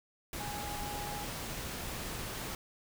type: tone in noise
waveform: sine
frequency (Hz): 825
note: G#5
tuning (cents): -12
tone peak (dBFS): -41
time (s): 0.4-1.24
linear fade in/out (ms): 2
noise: pink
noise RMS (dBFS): -40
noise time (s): 0.33-2.55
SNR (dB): -4
effects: none